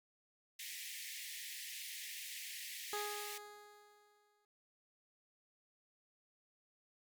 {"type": "high-pass noise", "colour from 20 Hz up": "pink", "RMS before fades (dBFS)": -47, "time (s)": [0.59, 3.38], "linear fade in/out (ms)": 5, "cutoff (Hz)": 1800, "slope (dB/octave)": 96}
{"type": "tone with exponential decay", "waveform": "15% pulse", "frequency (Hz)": 415.3, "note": "G#4", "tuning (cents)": 0, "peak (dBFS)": -31, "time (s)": [2.93, 4.45], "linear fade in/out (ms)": 1, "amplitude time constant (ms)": 330}
{"effects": ["MP3 96 kbps"]}